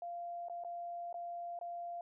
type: tone with dropouts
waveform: sine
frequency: 693 Hz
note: F5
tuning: 14 cents flat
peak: -40 dBFS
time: 0.02-2.01 s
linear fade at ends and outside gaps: 2 ms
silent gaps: 0.485-0.497 / 0.638-0.647 / 1.128-1.142 / 1.59-1.612 s
effects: none